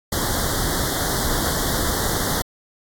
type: band-stop noise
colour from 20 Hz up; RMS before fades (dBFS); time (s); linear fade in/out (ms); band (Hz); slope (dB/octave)
pink; -22; 0.12-2.42; 5; 2000 to 3200; 96
effects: AAC 64 kbps